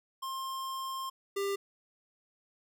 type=tone pair in turn; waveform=square; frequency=1061 / 397.4 Hz; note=C6 / G4; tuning=+24 / +24 cents; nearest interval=octave + perfect fourth; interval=1700 cents; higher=first; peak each=-36 / -31 dBFS; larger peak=second; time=0.22-1.1 / 1.36-1.56 s; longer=first; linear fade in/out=10 ms; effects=none